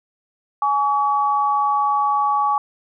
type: tone pair together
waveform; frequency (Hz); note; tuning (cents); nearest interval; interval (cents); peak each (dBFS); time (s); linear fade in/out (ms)
sine; 836.2 / 1136; G#5 / C#6; +12 / +42; perfect fourth; 530; -19 / -18; 0.62-2.58; 2
effects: none